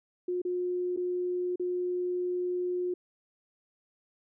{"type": "tone with dropouts", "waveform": "sine", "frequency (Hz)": 358.9, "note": "F4", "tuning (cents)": 47, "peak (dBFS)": -28, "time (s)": [0.28, 2.94], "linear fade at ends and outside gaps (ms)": 5, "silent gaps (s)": [[0.418, 0.45], [0.964, 0.972], [1.559, 1.596]], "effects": []}